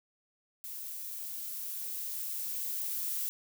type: noise with level ramp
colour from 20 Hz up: violet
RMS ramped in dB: -42 to -34 dBFS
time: 0.64-3.29 s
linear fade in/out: 0 ms
effects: none